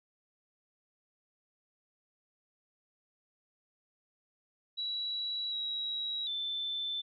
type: tone with pitch steps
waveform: sine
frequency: 3912 / 3862 / 3533 Hz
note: B7 / B7 / A7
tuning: -17 / -39 / +6 cents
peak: -33 dBFS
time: 4.77-7.02 s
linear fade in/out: 20 ms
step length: 750 ms
effects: none